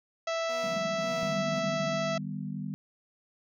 harmonic tone, 659.3 Hz, E5, in tune, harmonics 1 / 2 / 3 / 4 / 5 / 6 / 7 / 8 / 9 / 10, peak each -30 / -36 / -40 / -42 / -44 / -46 / -47 / -48 / -49 / -50 dBFS, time 0.27-2.18 s, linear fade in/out 5 ms
15% pulse tone with tremolo, 241.5 Hz, B3, 39 cents flat, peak -36 dBFS, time 0.49-1.6 s, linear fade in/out 5 ms, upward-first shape sine, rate 1.8 Hz, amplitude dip 85%
white band-pass noise, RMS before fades -40 dBFS, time 0.63-1.96 s, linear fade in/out 10 ms, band 160 to 220 Hz, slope 48 dB/octave
sine chord, Eb augmented, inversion none, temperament equal with one note detuned, 152.8 / 196 / 246.9 Hz, Eb3 / G3 / B3, -31 / 0 / 0 cents, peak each -37 / -36 / -40 dBFS, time 1.23-2.74 s, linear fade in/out 0 ms
effects none

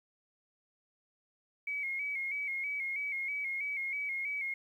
sine tone with vibrato, 2215 Hz, C#7, 2 cents flat, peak -33 dBFS, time 1.67-4.54 s, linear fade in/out 5 ms, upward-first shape square, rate 3.1 Hz, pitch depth 51 cents each way, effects 11-bit

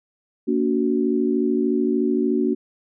sine chord, Bb augmented, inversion none, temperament equal with one note detuned, 233.1 / 286.6 / 370 Hz, Bb3 / D4 / F#4, 0 / -42 / 0 cents, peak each -22 dBFS, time 0.47-2.55 s, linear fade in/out 20 ms, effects none

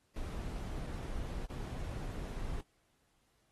brown noise with dropouts, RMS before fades -40 dBFS, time 0.16-2.61 s, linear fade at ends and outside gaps 2 ms, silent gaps 0.866-0.871 / 1.458-1.5 s, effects pink hiss -75 dBFS RMS until 3.51 s + AAC 32 kbps

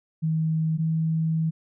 sine tone pair in turn, 159.3 / 160.78 Hz, D#3 / E3, +41 / -43 cents, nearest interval unison, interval 16 cents, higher second, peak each -21 / -21 dBFS, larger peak neither, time 0.22-0.78 / 0.78-1.51 s, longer second, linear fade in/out 20 ms, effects none

